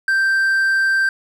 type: tone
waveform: triangle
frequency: 1568 Hz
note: G6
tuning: in tune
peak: -12 dBFS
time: 0.08-1.09 s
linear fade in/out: 2 ms
effects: none